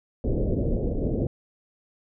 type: low-pass noise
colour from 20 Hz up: pink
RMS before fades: -25 dBFS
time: 0.24-1.27 s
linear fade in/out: 2 ms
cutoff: 570 Hz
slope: 48 dB/octave
effects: none